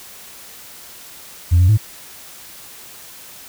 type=tone with pitch steps; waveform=sine; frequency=86.4 / 90.3 / 107.4 Hz; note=F2 / F#2 / A2; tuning=-18 / -42 / -41 cents; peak=-7 dBFS; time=1.51-1.777 s; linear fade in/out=20 ms; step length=89 ms; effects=tanh soft clip ceiling -6 dBFS + white hiss -39 dBFS RMS until 3.48 s